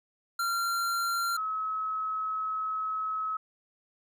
square / sine tone pair in turn, 1377 / 1285.6 Hz, F6 / E6, -25 / -44 cents, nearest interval minor second, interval 119 cents, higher first, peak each -28 / -29 dBFS, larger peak first, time 0.39-1.37 / 1.37-3.37 s, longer second, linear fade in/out 5 ms, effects none

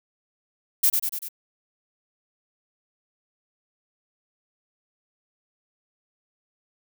violet noise with echo, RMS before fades -18 dBFS, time 0.83-0.9 s, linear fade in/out 10 ms, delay 97 ms, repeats 4, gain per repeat -4 dB, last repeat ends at 1.288 s, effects none

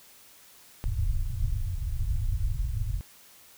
pink low-pass noise, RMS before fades -28 dBFS, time 0.84-3.01 s, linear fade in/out 0 ms, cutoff 120 Hz, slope 48 dB/octave, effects white hiss -54 dBFS RMS until 3.57 s

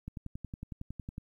click train, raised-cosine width 5 ms, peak -27 dBFS, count 13, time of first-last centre 0.08-1.181 s, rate 10.9 Hz, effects 11-bit

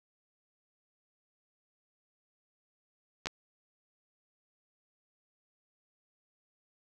clicks, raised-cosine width 0.2 ms, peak -17 dBFS, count 2, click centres 3.258 / 3.27 s, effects none

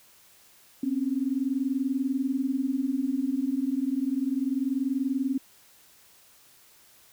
sine tone pair together, 255.7 / 276 Hz, C4 / C#4, -40 / -7 cents, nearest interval minor second, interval 133 cents, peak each -28 / -27 dBFS, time 0.83-5.38 s, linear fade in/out 5 ms, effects white hiss -57 dBFS RMS until 7.12 s

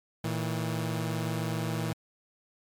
sawtooth tone pair together, 114 / 161.5 Hz, A#2 / E3, -38 / -35 cents, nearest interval tritone, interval 603 cents, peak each -28 dBFS, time 0.24-1.93 s, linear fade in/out 5 ms, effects MP3 96 kbps

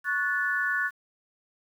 sine tone cluster, 1111 / 1472 / 1743 Hz, C#6 / F#6 / A6, +4 / -9 / -17 cents, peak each -34 / -27 / -28 dBFS, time 0.04-0.91 s, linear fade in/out 50 ms, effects 9-bit

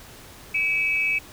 sine tone pair together, 2298 / 2584 Hz, D7 / E7, -38 / -35 cents, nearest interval major second, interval 203 cents, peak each -23 dBFS, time 0.54-1.19 s, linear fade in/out 10 ms, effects pink hiss -45 dBFS RMS until 1.32 s

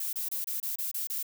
violet noise bursts, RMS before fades -33 dBFS, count 8, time 0-1.229 s, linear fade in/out 5 ms, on 130 ms, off 27 ms, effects none

